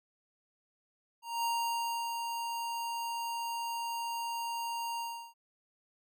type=tone with ADSR envelope; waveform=square; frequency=932.3 Hz; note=A#5; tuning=in tune; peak=-30 dBFS; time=1.22-5.34 s; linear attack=220 ms; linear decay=680 ms; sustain=-5 dB; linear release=350 ms; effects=none